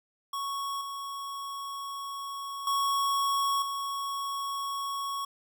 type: tone with level steps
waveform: square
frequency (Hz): 1108.7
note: C#6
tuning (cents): 0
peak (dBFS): -32 / -36 / -26 / -32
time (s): 0.33-5.25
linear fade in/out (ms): 5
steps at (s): 0.81 / 2.67 / 3.62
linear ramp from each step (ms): 2
effects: none